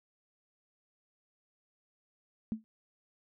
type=tone with exponential decay; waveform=sine; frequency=220 Hz; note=A3; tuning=in tune; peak=-27 dBFS; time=2.52-2.64 s; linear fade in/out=0 ms; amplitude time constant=24 ms; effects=none